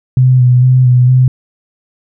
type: tone with vibrato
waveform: sine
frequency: 126.4 Hz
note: B2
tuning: 41 cents sharp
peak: -4 dBFS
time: 0.17-1.28 s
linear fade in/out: 2 ms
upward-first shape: square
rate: 2.2 Hz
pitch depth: 24 cents each way
effects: none